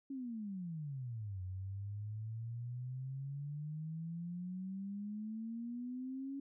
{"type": "exponential two-way sweep", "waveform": "sine", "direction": "down then up", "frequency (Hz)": [278.6, 91.3, 278.6], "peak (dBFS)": -40, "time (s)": [0.1, 6.4], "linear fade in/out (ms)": 5, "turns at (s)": 1.42, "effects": []}